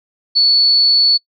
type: tone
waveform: sine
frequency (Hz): 4435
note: C#8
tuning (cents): 0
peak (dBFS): -8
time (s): 0.35-1.18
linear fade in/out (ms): 20
effects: noise-tail reverb RT60 0.1 s tail -26 dB re dry